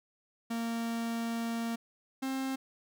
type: tone pair in turn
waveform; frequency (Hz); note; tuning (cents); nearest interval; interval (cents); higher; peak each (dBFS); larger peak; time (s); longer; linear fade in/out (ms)
45% pulse; 230.8 / 265.6; A#3 / C4; -17 / +26; major second; 243; second; -32 / -32; neither; 0.5-1.76 / 2.22-2.56; first; 10
effects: none